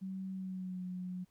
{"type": "tone with pitch glide", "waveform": "sine", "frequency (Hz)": [190, 182.05], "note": ["F#3", "F#3"], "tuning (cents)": [46, -28], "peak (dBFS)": -38, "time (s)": [0.01, 1.25], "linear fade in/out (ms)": 20, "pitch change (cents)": -74, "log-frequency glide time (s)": [0.31, 0.84], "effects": ["pink hiss -75 dBFS RMS until 1.3 s"]}